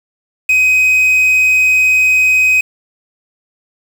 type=tone with quantisation; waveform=triangle; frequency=2518 Hz; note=D#7; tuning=20 cents sharp; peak=-6 dBFS; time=0.49-2.61 s; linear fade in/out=5 ms; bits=5; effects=none